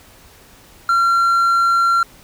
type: tone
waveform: triangle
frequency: 1370 Hz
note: F6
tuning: 34 cents flat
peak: -10 dBFS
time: 0.89-2.03 s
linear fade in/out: 2 ms
effects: pink hiss -46 dBFS RMS until 2.23 s